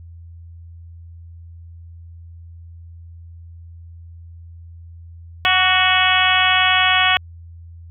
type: harmonic tone with a mistuned harmonic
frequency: 369.5 Hz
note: F#4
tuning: 2 cents flat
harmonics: 2 / 3 / 4 / 5 / 6 / 7 / 8 / 9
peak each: -21 / -21 / -21 / -21 / -21 / -21 / -21 / -21 dBFS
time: 5.45-7.17 s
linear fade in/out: 0 ms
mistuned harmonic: 3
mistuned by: +31 cents
effects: added 84 Hz sine -36 dBFS peak until 7.9 s